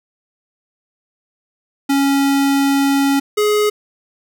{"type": "tone pair in turn", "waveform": "square", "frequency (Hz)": [277.2, 420], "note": ["C#4", "G#4"], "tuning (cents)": [0, 19], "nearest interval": "perfect fifth", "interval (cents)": 719, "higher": "second", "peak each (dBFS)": -13, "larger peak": "neither", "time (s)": [[1.89, 3.2], [3.37, 3.7]], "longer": "first", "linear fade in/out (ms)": 10, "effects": []}